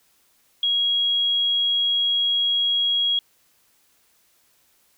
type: tone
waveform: sine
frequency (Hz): 3300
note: G#7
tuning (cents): -12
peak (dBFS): -18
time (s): 0.63-3.19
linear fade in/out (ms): 2
effects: white hiss -62 dBFS RMS until 4.97 s